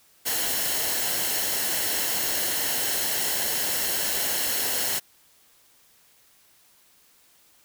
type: noise with comb filter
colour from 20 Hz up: white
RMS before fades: -26 dBFS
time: 0.25-5 s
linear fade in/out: 20 ms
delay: 0.83 ms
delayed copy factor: -0.5
effects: white hiss -59 dBFS RMS until 7.64 s